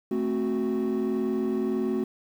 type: chord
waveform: triangle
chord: F# diminished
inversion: first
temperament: equal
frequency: 220 / 261.6 / 370 Hz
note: A3 / C4 / F#4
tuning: 0 / 0 / 0 cents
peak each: -26 / -27 / -25 dBFS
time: 0.11-2.04 s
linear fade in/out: 5 ms
effects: tanh soft clip ceiling -17 dBFS + 9-bit